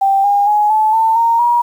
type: tone with pitch steps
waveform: sine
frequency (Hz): 784 / 810.2 / 837.4 / 865.4 / 894.4 / 924.3 / 955.2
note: G5 / G#5 / G#5 / A5 / A5 / A#5 / A#5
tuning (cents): 0 / -43 / +14 / -29 / +28 / -15 / +42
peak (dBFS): -9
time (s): 0.01-1.62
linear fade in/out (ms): 10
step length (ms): 230
effects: 7-bit